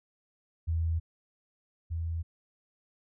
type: tone pair in turn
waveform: sine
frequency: 82.1 / 82.72 Hz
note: E2 / E2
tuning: -6 / +7 cents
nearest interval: unison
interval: 13 cents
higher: second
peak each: -26 / -30 dBFS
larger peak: first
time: 0.67-1 / 1.9-2.23 s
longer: neither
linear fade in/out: 20 ms
effects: none